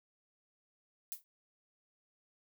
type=noise with exponential decay; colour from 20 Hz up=violet; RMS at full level=-37 dBFS; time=1.12-1.24 s; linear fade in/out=0 ms; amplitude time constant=24 ms; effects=none